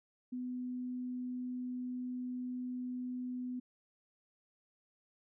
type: tone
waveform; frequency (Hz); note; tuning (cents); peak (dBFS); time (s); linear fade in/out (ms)
sine; 250.1; B3; +22; -37; 0.32-3.6; 10
effects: none